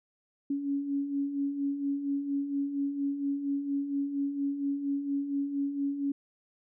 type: beating tone pair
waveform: sine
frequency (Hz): 277.2 / 281.5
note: C#4 / C#4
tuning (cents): 0 / +27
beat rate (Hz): 4.3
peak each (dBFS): -37 / -29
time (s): 0.5-6.12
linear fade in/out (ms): 5
effects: none